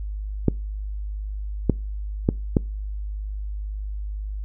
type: clicks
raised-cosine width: 3 ms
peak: -3 dBFS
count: 4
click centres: 0.483 / 1.697 / 2.289 / 2.568 s
effects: noise-tail reverb RT60 0.3 s tail -25 dB re dry + added 51 Hz sine -27 dBFS peak until 4.44 s